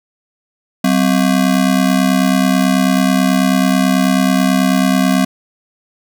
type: ring-modulated tone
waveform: square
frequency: 224.3 Hz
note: A3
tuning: 34 cents sharp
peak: -8 dBFS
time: 0.84-5.25 s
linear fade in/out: 5 ms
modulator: 34.6 Hz
effects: none